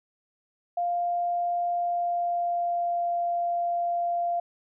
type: tone with pitch glide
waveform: sine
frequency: 699 to 693.4 Hz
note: F5 to F5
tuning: +1 to -13 cents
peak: -24 dBFS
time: 0.77-4.4 s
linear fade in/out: 5 ms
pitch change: -14 cents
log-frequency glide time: 1.71-3.1 s
effects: none